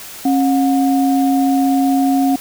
sine tone pair together, 271.2 / 724 Hz, C#4 / F#5, -38 / -38 cents, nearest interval octave + perfect fourth, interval 1700 cents, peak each -12 / -18 dBFS, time 0.25-2.36 s, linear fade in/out 5 ms, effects white hiss -33 dBFS RMS until 2.4 s

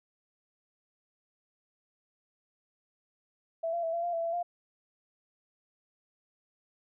sine tone with pitch steps, 660 / 684 / 657 / 680 / 696 / 667 / 671 / 699 Hz, E5 / F5 / E5 / F5 / F5 / E5 / E5 / F5, +2 / -36 / -6 / -46 / -6 / +20 / +31 / +1 cents, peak -29 dBFS, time 3.63-4.43 s, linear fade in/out 10 ms, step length 100 ms, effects none

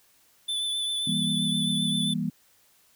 square tone with vibrato, 3500 Hz, A7, 10 cents flat, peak -27 dBFS, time 0.48-2.14 s, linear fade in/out 10 ms, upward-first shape triangle, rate 7.6 Hz, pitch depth 25 cents each way
sine chord, E diminished, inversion none, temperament just, 164.81 / 197.78 / 237.3 Hz, E3 / G3 / Bb3, 0 / +16 / +31 cents, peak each -30 dBFS, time 1.07-2.3 s, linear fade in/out 5 ms
effects white hiss -62 dBFS RMS until 2.95 s

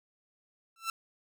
sawtooth tone with exponential growth, 1338 Hz, E6, 25 cents sharp, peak -24 dBFS, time 0.76-0.9 s, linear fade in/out 2 ms, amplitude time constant 30 ms, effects none

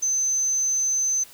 sine tone, 6160 Hz, G8, 31 cents flat, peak -20 dBFS, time 0.02-1.24 s, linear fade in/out 10 ms, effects white hiss -48 dBFS RMS until 1.33 s

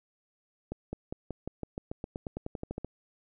accelerating click train, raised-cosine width 2 ms, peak -22 dBFS, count 18, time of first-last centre 0.72-2.846 s, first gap 210 ms, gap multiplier 0.93, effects none

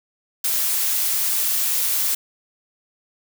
blue noise, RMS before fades -21 dBFS, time 0.44-2.15 s, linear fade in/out 5 ms, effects none

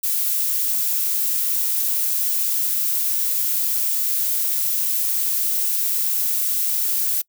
violet noise, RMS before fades -21 dBFS, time 0.03-7.22 s, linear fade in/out 10 ms, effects noise-tail reverb RT60 0.1 s tail -25 dB re dry

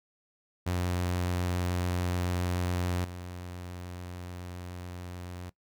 sawtooth tone with level steps, 89.3 Hz, F2, 39 cents sharp, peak -24 / -35 dBFS, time 0.66-5.5 s, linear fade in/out 10 ms, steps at 3.04 s, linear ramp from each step 10 ms, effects noise-tail reverb RT60 0.1 s tail -19 dB re dry

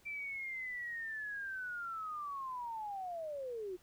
sine linear sweep, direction down, 2349 to 349.2 Hz, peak -39 dBFS, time 0.05-3.77 s, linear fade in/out 20 ms, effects pink hiss -67 dBFS RMS until 3.82 s

